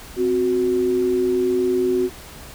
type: tone pair together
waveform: sine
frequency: 259.3 / 368.2 Hz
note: C4 / F#4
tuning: -15 / -8 cents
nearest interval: tritone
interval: 607 cents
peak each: -24 / -17 dBFS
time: 0.16-2.1 s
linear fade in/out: 50 ms
effects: added 60 Hz sine -47 dBFS peak until 2.54 s + pink hiss -40 dBFS RMS until 2.54 s